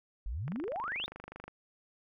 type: exponential sweep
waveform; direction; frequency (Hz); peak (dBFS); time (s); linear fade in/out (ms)
sine; up; 43.65 to 3836; -34; 0.26-1.06; 0
type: click train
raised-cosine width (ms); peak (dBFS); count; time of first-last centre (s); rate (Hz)
0.5; -30; 26; 0.48-1.48; 25
effects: none